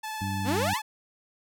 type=tone with vibrato; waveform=sawtooth; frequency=869 Hz; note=A5; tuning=22 cents flat; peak=-29 dBFS; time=0.03-0.82 s; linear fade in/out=10 ms; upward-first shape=triangle; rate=19 Hz; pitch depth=25 cents each way
type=harmonic tone; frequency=98 Hz; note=G2; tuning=in tune; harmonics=1 / 2 / 3; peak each=-31 / -33 / -40 dBFS; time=0.21-0.74 s; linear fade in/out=5 ms
type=exponential sweep; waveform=sawtooth; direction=up; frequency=216.4 to 1244 Hz; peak=-22 dBFS; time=0.44-0.8 s; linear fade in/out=50 ms
effects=none